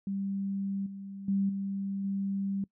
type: tone with level steps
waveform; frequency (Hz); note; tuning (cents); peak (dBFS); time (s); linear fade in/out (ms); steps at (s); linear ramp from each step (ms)
sine; 196.5; G3; +4; -30 / -39 / -25 / -31 / -29; 0.07-2.64; 2; 0.86 / 1.28 / 1.49 / 2.04; 5
effects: noise-tail reverb RT60 0.1 s tail -23 dB re dry